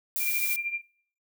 violet noise, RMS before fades -29 dBFS, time 0.16-0.56 s, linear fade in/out 0 ms
sine tone with tremolo, 2382 Hz, D7, 24 cents sharp, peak -25 dBFS, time 0.19-0.82 s, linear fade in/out 50 ms, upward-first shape triangle, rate 13 Hz, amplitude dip 80%
effects noise-tail reverb RT60 0.6 s tail -25 dB re dry

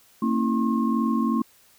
sine tone cluster, 228.3 / 271 / 324.6 / 1075 Hz, A#3 / C#4 / E4 / C6, -36 / -39 / -27 / +47 cents, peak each -22 / -27 / -29 / -29 dBFS, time 0.22-1.42 s, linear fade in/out 5 ms, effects white hiss -57 dBFS RMS until 1.78 s

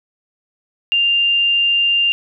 sine tone, 2794 Hz, F7, in tune, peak -12 dBFS, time 0.92-2.12 s, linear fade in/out 0 ms, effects none

